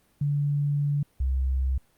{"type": "tone pair in turn", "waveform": "sine", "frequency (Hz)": [144.3, 65.59], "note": ["D3", "C2"], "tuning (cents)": [-30, 5], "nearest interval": "octave + major second", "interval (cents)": 1365, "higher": "first", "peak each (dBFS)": -22, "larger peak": "neither", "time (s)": [[0.21, 1.03], [1.2, 1.78]], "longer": "first", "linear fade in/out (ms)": 5, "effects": ["pink hiss -65 dBFS RMS until 1.97 s", "Opus 32 kbps"]}